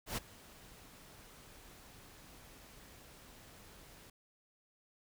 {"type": "noise with ADSR envelope", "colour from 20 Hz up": "pink", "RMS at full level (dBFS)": -36, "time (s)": [0.06, 4.1], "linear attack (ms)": 110, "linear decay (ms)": 20, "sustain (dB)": -21, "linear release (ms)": 5, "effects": []}